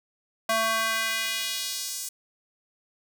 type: tone with high-pass filter sweep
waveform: square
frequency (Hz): 223.4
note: A3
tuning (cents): +27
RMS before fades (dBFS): -28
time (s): 0.49-2.09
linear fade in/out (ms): 5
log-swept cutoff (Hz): 770 to 7300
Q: 1.3
effects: none